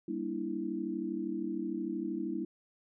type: chord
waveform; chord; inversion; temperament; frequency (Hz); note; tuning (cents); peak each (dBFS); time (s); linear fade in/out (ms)
sine; E half-diminished seventh; first; just; 197.78 / 237.3 / 296.7 / 329.6; G3 / Bb3 / D4 / E4; +16 / +31 / +18 / 0; -40 / -40 / -39 / -36; 0.08-2.45; 5
effects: none